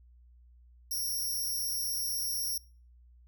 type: tone with amplitude modulation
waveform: 5% pulse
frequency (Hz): 5588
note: F8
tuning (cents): 0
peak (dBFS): -21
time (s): 0.91-2.58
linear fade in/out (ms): 5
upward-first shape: sine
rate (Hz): 236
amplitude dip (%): 100
effects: noise-tail reverb RT60 0.4 s tail -23 dB re dry + added 60 Hz sine -55 dBFS peak until 3.27 s